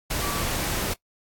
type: tone in noise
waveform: sine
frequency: 1152 Hz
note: D6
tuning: 34 cents flat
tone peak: -32 dBFS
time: 0.22-0.43 s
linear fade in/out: 10 ms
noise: pink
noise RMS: -27 dBFS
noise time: 0.1-0.94 s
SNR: -8 dB
effects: noise-tail reverb RT60 0.1 s tail -22 dB re dry + AAC 64 kbps